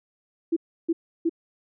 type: tone bursts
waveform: sine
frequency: 331.9 Hz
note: E4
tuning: 12 cents sharp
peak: -19 dBFS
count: 3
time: 0.52-1.295 s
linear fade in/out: 10 ms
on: 45 ms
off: 320 ms
effects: none